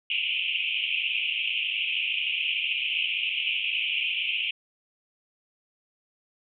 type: band-pass noise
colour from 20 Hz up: pink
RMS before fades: -28 dBFS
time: 0.1-4.51 s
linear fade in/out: 5 ms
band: 2400 to 3100 Hz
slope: 96 dB/octave
effects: none